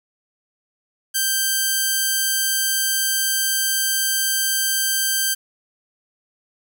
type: tone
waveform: 5% pulse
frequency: 1568 Hz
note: G6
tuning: in tune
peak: -7 dBFS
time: 1.14-5.35 s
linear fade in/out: 20 ms
effects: none